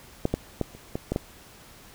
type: clicks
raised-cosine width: 2 ms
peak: -9 / -10 / -11 / -30 / -15 / -12 / -11 dBFS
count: 7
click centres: 0.254 / 0.34 / 0.613 / 0.75 / 0.955 / 1.12 / 1.161 s
effects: pink hiss -50 dBFS RMS until 1.94 s